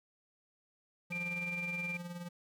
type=tone with tremolo; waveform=square; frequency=174.61 Hz; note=F3; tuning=in tune; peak=-40 dBFS; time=1.1-2.29 s; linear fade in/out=10 ms; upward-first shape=sine; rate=19 Hz; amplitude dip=55%
type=tone; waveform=sine; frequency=2375 Hz; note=D7; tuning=19 cents sharp; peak=-36 dBFS; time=1.12-1.97 s; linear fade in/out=2 ms
effects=none